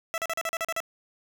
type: tone bursts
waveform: 15% pulse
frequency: 659.3 Hz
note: E5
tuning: in tune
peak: -21 dBFS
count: 9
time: 0.14-0.803 s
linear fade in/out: 0 ms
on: 39 ms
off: 39 ms
effects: none